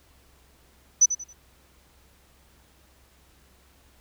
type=tone with echo; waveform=sine; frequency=5990 Hz; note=F#8; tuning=20 cents sharp; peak=-12 dBFS; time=1.01-1.06 s; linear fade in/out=10 ms; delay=91 ms; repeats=3; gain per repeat=-11 dB; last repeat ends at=1.333 s; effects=added 65 Hz sine -60 dBFS peak until 4 s + pink hiss -60 dBFS RMS until 4 s